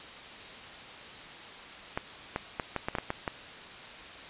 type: clicks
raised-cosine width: 0.5 ms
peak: -15 dBFS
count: 9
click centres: 1.975 / 2.361 / 2.598 / 2.763 / 2.885 / 2.952 / 2.985 / 3.104 / 3.278 s
effects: white hiss -45 dBFS RMS until 4.29 s + resampled to 8000 Hz